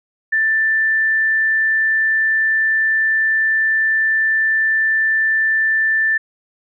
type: tone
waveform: sine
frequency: 1770 Hz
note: A6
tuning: 10 cents sharp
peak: -13 dBFS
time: 0.32-6.18 s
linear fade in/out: 10 ms
effects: none